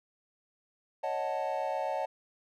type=chord; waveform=triangle; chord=D# half-diminished seventh; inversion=third; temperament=equal; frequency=554.4 / 622.3 / 740 / 880 Hz; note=C#5 / D#5 / F#5 / A5; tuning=0 / 0 / 0 / 0 cents; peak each=-34 dBFS; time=1.03-2.06 s; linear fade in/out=10 ms; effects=none